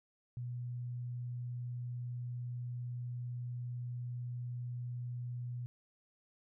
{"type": "tone", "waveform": "sine", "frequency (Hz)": 122.2, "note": "B2", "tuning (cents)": -18, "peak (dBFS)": -38, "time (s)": [0.37, 5.66], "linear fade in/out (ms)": 0, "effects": []}